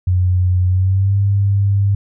sine tone with pitch glide, 91 to 99.81 Hz, F#2 to G2, -28 to +32 cents, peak -11 dBFS, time 0.07-1.95 s, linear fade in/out 5 ms, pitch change +160 cents, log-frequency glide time 0.66-1.17 s, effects none

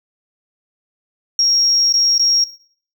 triangle tone with dropouts, 5588 Hz, F8, in tune, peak -8 dBFS, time 1.39-2.44 s, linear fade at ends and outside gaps 2 ms, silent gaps 1.925-1.939 / 2.18-2.195 s, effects noise-tail reverb RT60 0.5 s tail -20 dB re dry + tanh soft clip ceiling -9 dBFS

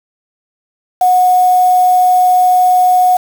sine tone with quantisation, 731 Hz, F#5, 21 cents flat, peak -6 dBFS, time 1.01-3.17 s, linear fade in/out 5 ms, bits 4, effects none

